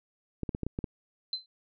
clicks, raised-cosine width 3 ms, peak -19 dBFS, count 7, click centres 0.433 / 0.492 / 0.549 / 0.633 / 0.666 / 0.789 / 0.842 s
sine tone with exponential decay, 4073 Hz, C8, 47 cents flat, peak -26 dBFS, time 1.33-1.46 s, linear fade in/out 2 ms, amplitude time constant 28 ms
effects none

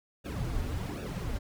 brown noise with flanger, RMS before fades -34 dBFS, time 0.24-1.39 s, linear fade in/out 20 ms, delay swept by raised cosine 0.95 to 6.05 ms, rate 1.3 Hz, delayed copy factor -0.95, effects none

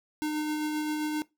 square tone with tremolo, 304.2 Hz, D#4, 39 cents flat, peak -28 dBFS, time 0.22-1.22 s, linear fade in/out 0 ms, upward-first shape sine, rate 7.6 Hz, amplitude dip 25%, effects noise-tail reverb RT60 0.2 s tail -20 dB re dry

